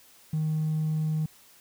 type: tone with hard clipping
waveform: sine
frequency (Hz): 155.9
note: D#3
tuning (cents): +4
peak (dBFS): -25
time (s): 0.33-1.26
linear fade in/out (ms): 5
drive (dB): 1
effects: white hiss -56 dBFS RMS until 1.6 s